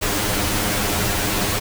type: noise with comb filter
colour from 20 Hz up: pink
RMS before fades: -21 dBFS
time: 0.01-1.6 s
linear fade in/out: 20 ms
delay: 9.8 ms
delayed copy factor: +0.95
effects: none